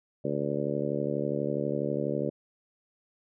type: harmonic tone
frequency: 72.2 Hz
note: D2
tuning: 29 cents flat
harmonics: 2 / 3 / 4 / 5 / 6 / 7 / 8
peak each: -35 / -35 / -35 / -35 / -35 / -35 / -35 dBFS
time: 0.24-2.3 s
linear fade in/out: 10 ms
effects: none